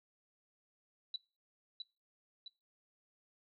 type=tone with echo; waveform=sine; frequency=3951 Hz; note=B7; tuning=in tune; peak=-36 dBFS; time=1.14-1.16 s; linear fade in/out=2 ms; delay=660 ms; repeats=2; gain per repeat=-5 dB; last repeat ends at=2.48 s; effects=noise-tail reverb RT60 0.3 s tail -21 dB re dry